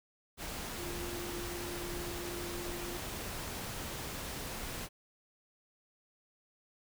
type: tone in noise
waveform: sine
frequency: 349.2 Hz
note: F4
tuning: in tune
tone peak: -42 dBFS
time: 0.76-3 s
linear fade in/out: 50 ms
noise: pink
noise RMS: -41 dBFS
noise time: 0.37-4.89 s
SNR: -4 dB
effects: none